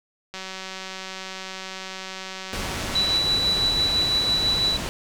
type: click train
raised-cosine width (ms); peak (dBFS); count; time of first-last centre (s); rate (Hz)
0.2; -17; 537; 0.34-3.176; 189
type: low-pass noise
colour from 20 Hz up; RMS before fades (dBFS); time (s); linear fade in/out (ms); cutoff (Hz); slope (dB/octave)
pink; -30; 2.53-4.89; 0; 7900; 12
type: tone with tremolo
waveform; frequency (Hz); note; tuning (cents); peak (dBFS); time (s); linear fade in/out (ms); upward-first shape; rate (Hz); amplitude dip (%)
sine; 3951; B7; 0; -18; 2.95-4.77; 5; sine; 6; 35
effects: none